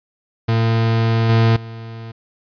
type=tone with level steps; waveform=40% pulse; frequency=113.6 Hz; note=A#2; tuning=44 cents flat; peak=-13 / -10 / -29 dBFS; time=0.48-2.12 s; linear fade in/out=10 ms; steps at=1.29 / 1.56 s; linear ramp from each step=5 ms; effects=resampled to 11025 Hz